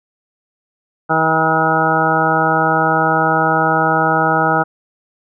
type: harmonic tone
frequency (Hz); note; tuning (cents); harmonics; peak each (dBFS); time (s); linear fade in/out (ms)
160; D#3; +49; 1 / 2 / 3 / 4 / 5 / 6 / 8 / 9; -22 / -22 / -22 / -21 / -17 / -22 / -18 / -19; 1.09-4.64; 20
effects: none